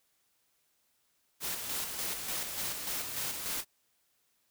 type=noise with tremolo; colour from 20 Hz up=white; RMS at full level=-35 dBFS; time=1.4-3.65 s; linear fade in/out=50 ms; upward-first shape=square; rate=3.4 Hz; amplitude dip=40%; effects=white hiss -74 dBFS RMS until 4.5 s